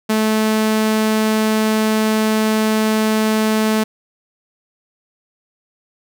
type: tone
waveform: sawtooth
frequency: 217.5 Hz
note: A3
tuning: 20 cents flat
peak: -10 dBFS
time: 0.09-3.84 s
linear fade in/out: 10 ms
effects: none